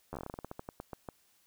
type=slowing click train; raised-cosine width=1 ms; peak=-26 dBFS; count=18; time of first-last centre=0.13-1.088 s; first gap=11 ms; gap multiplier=1.18; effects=white hiss -69 dBFS RMS until 1.46 s